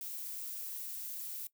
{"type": "noise", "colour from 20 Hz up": "violet", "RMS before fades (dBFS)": -42, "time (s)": [0.01, 1.47], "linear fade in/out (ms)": 2, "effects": ["noise-tail reverb RT60 0.1 s tail -18 dB re dry"]}